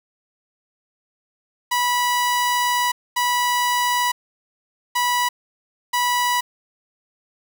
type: tone bursts at uneven times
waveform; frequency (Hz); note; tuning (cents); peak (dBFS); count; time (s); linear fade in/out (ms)
sawtooth; 979; B5; -15; -14; 4; 1.71-2.92 / 3.16-4.12 / 4.95-5.29 / 5.93-6.41; 10
effects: 7-bit